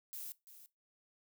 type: noise with echo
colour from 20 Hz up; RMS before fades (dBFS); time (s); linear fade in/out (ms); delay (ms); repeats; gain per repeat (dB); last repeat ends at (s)
violet; -45; 0.13-0.32; 0; 340; 1; -12; 0.66
effects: noise-tail reverb RT60 0.2 s tail -19 dB re dry